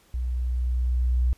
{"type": "tone with level ramp", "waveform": "sine", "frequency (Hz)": 61.74, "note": "B1", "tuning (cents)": 0, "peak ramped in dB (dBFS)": [-25, -18], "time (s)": [0.14, 1.33], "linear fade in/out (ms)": 0, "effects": ["pink hiss -59 dBFS RMS until 1.37 s", "resampled to 32000 Hz"]}